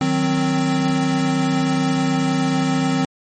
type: chord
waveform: square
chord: C diminished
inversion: first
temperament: equal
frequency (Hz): 155.56 / 185 / 261.6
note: Eb3 / Gb3 / C4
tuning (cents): 0 / 0 / 0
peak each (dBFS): -23 / -25 / -19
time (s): 0.01-3.05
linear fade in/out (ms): 2
effects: MP3 32 kbps